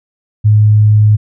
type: tone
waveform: sine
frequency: 106.2 Hz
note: G#2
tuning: 39 cents sharp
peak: -4 dBFS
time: 0.44-1.17 s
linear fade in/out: 20 ms
effects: none